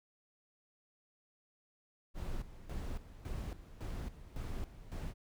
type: noise with tremolo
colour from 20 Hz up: brown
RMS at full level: -40 dBFS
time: 2.14-5.14 s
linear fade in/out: 50 ms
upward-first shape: square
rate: 1.8 Hz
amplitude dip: 75%
effects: none